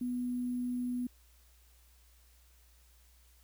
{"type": "tone with sample-and-hold", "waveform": "sine", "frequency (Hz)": 246.9, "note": "B3", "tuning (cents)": 0, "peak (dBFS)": -32, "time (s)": [0.01, 1.07], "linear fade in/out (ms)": 5, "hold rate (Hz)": 11025, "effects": ["added 60 Hz sine -61 dBFS peak until 3.43 s", "white hiss -67 dBFS RMS until 3.43 s"]}